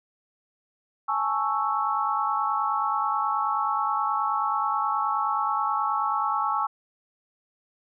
sine chord, A major seventh, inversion third, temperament equal, 830.6 / 880 / 1108.7 / 1318.5 Hz, G#5 / A5 / C#6 / E6, 0 / 0 / 0 / 0 cents, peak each -29 / -30 / -27 / -28 dBFS, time 1.08-6.67 s, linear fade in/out 10 ms, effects none

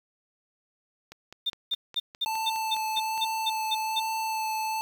click train, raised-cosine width 0.2 ms, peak -26 dBFS, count 11, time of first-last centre 1.12-3.178 s, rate 4.86 Hz
sine tone bursts, 3612 Hz, A7, 45 cents sharp, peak -24 dBFS, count 11, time 1.46-4 s, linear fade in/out 10 ms, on 40 ms, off 210 ms
square tone with vibrato, 880 Hz, A5, in tune, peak -28 dBFS, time 2.26-4.81 s, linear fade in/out 0 ms, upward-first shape sine, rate 1.2 Hz, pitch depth 13 cents each way
effects 8-bit

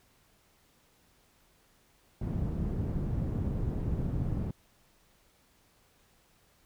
white low-pass noise, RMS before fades -32 dBFS, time 2.21-4.51 s, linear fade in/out 5 ms, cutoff 160 Hz, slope 12 dB/octave, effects pink hiss -66 dBFS RMS until 6.65 s

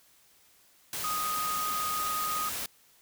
sine tone in noise, 1244.5 Hz, D#6, in tune, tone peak -30 dBFS, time 1.04-2.49 s, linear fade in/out 2 ms, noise white, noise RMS -35 dBFS, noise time 0.93-2.66 s, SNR +2 dB, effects white hiss -62 dBFS RMS until 3.01 s

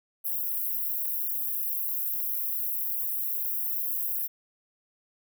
white high-pass noise, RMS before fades -30 dBFS, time 0.24-4.28 s, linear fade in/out 20 ms, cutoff 12000 Hz, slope 48 dB/octave, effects none

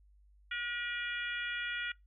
harmonic tone, 480 Hz, B4, 49 cents flat, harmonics 3 / 4 / 5 / 6 / 7, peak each -38 / -40 / -42 / -44 / -45 dBFS, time 0.51-1.92 s, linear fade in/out 5 ms, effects noise-tail reverb RT60 0.2 s tail -24 dB re dry + added 50 Hz sine -60 dBFS peak until 2.06 s

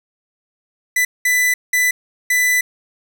45% pulse tone bursts at uneven times, 1992 Hz, B6, 14 cents sharp, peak -13 dBFS, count 4, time 0.96-1.05 / 1.25-1.54 / 1.73-1.91 / 2.3-2.61 s, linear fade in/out 5 ms, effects 9-bit

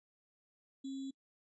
sine tone with sample-and-hold, 269.7 Hz, C#4, 47 cents flat, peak -39 dBFS, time 0.84-1.11 s, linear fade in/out 10 ms, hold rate 3675 Hz, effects noise-tail reverb RT60 0.1 s tail -23 dB re dry + resampled to 22050 Hz

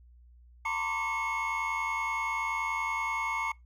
triangle tone cluster, 908 / 999 / 1070 / 1160 / 2180 Hz, A#5 / B5 / C6 / D6 / C#7, -46 / +20 / +38 / -22 / -29 cents, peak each -32 / -38 / -38 / -35 / -31 dBFS, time 0.65-3.52 s, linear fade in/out 5 ms, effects noise-tail reverb RT60 0.2 s tail -24 dB re dry + added 60 Hz sine -53 dBFS peak until 3.65 s

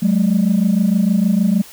sine tone pair together, 186.5 / 213 Hz, F#3 / G#3, +14 / +44 cents, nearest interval major second, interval 230 cents, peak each -13 dBFS, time 0.02-1.62 s, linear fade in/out 10 ms, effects tanh soft clip ceiling -8 dBFS + white hiss -40 dBFS RMS until 1.72 s

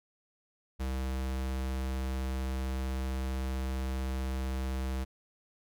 square tone, 65.4 Hz, C2, in tune, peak -32 dBFS, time 0.79-5.05 s, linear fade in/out 20 ms, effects none

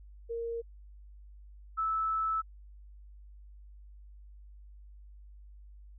sine tone pair in turn, 464 / 1310 Hz, A#4 / E6, -8 / -11 cents, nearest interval octave + tritone, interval 1797 cents, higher second, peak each -33 / -28 dBFS, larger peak second, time 0.29-0.62 / 1.77-2.42 s, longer second, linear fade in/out 20 ms, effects added 50 Hz sine -49 dBFS peak until 5.98 s

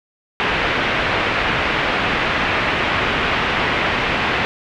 white low-pass noise, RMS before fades -19 dBFS, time 0.4-4.45 s, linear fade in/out 0 ms, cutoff 2700 Hz, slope 24 dB/octave, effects none

